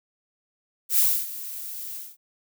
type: noise with ADSR envelope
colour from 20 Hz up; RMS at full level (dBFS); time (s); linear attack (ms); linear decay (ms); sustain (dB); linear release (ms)
violet; -18; 0.89-2.17; 91; 280; -17; 210
effects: none